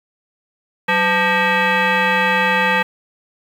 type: tone with frequency modulation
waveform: sine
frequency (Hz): 507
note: B4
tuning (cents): +45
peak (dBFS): -12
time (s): 0.88-2.83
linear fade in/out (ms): 10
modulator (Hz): 696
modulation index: 3.2
effects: tanh soft clip ceiling -8 dBFS + 7-bit